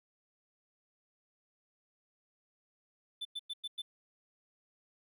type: tone bursts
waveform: triangle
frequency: 3520 Hz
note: A7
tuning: in tune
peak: -35 dBFS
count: 5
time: 3.21-3.82 s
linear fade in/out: 10 ms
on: 42 ms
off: 100 ms
effects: none